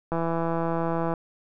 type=click train; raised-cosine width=1 ms; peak=-14 dBFS; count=170; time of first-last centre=0.12-1.138 s; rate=166 Hz; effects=none